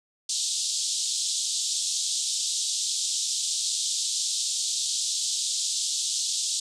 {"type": "band-pass noise", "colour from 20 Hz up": "white", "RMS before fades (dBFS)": -28, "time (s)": [0.29, 6.6], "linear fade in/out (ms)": 5, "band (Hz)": [3400, 8400], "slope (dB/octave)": 48, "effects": []}